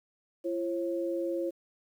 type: tone pair together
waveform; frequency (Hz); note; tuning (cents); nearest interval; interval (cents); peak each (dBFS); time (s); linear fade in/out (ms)
sine; 340.2 / 540; F4 / C#5; -45 / -45; minor sixth; 800; -31 / -33; 0.44-1.51; 20
effects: 10-bit